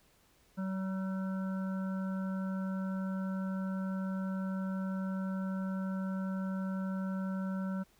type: harmonic tone with a mistuned harmonic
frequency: 190 Hz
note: F#3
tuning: 46 cents sharp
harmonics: 1 / 3 / 5 / 7 / 8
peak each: -33 / -46 / -51 / -49 / -52 dBFS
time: 0.57-7.84 s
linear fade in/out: 20 ms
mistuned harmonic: 7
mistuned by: +22 cents
effects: pink hiss -67 dBFS RMS until 7.99 s